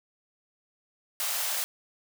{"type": "high-pass noise", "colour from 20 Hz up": "white", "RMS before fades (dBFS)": -30, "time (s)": [1.2, 1.64], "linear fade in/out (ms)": 0, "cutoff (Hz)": 530, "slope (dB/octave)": 48, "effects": []}